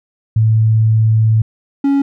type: tone pair in turn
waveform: sine / triangle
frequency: 110.5 / 278.4 Hz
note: A2 / C#4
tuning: +8 / +8 cents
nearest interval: octave + major third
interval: 1600 cents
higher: second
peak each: -8 dBFS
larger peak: neither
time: 0.36-1.42 / 1.84-2.02 s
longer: first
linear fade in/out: 5 ms
effects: none